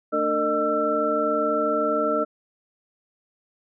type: tone cluster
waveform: sine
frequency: 223.7 / 296.1 / 453.1 / 611 / 1337 Hz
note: A3 / D4 / A#4 / D#5 / E6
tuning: +29 / +14 / -49 / -32 / +24 cents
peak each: -33 / -28 / -27 / -24 / -25 dBFS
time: 0.12-2.25 s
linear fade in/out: 20 ms
effects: none